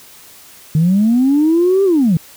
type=linear two-way sweep; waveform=sine; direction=up then down; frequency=149.8 to 399.3 to 149.8 Hz; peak=-8 dBFS; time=0.75-2.17 s; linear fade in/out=2 ms; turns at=1.84 s; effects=tanh soft clip ceiling -5 dBFS + white hiss -41 dBFS RMS until 2.36 s